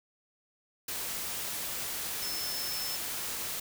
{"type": "tone in noise", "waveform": "sine", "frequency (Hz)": 5274, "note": "E8", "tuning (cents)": 0, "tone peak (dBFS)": -36, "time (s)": [2.22, 2.96], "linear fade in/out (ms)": 5, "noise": "white", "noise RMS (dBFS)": -36, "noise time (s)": [0.88, 3.6], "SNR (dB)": -3, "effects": []}